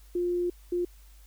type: tone bursts at uneven times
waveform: sine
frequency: 352.6 Hz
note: F4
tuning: 17 cents sharp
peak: -25 dBFS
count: 2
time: 0.15-0.5 / 0.72-0.85 s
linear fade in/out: 5 ms
effects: added 50 Hz sine -50 dBFS peak until 1.26 s + white hiss -61 dBFS RMS until 1.26 s